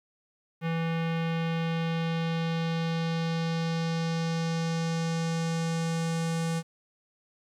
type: tone with low-pass filter sweep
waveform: square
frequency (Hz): 164.81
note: E3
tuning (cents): 0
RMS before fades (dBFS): -29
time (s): 0.61-6.63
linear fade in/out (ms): 50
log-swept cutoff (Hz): 2500 to 8800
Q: 1.6
effects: 10-bit